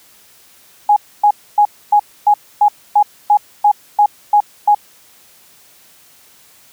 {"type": "tone bursts", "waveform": "sine", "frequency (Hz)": 830, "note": "G#5", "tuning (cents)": -1, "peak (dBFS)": -6, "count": 12, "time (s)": [0.89, 4.748], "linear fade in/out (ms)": 5, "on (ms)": 74, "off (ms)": 270, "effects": ["white hiss -47 dBFS RMS until 6.72 s", "high-pass 60 Hz 12 dB/octave"]}